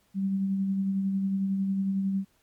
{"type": "tone with tremolo", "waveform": "sine", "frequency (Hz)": 194.1, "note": "G3", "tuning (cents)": -17, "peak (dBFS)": -23, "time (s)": [0.14, 2.25], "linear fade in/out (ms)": 50, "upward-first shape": "sine", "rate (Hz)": 11, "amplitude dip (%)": 30, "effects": ["pink hiss -67 dBFS RMS until 2.42 s", "MP3 96 kbps"]}